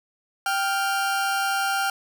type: tone pair together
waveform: 40% pulse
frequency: 783.5 / 1396.9 Hz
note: G5 / F6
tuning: -1 / 0 cents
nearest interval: minor seventh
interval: 1001 cents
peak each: -24 dBFS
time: 0.46-1.9 s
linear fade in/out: 2 ms
effects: none